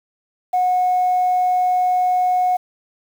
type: tone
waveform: sine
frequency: 730 Hz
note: F#5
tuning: 24 cents flat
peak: -13 dBFS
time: 0.53-2.57 s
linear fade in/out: 10 ms
effects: tanh soft clip ceiling -10 dBFS + 7-bit